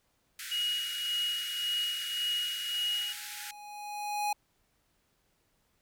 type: band-pass noise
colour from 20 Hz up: pink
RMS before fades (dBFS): -42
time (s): 0.39-3.51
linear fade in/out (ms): 2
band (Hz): 1400 to 16000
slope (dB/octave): 96
type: tone with tremolo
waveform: sine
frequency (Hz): 2892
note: F#7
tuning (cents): -40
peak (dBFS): -28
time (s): 0.51-3.13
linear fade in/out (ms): 10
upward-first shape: sine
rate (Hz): 1.8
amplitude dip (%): 55
type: tone with exponential growth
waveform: square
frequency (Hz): 830.6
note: G#5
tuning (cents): 0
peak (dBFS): -28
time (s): 2.72-4.33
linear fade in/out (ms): 5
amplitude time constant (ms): 350
effects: pink hiss -73 dBFS RMS until 5.81 s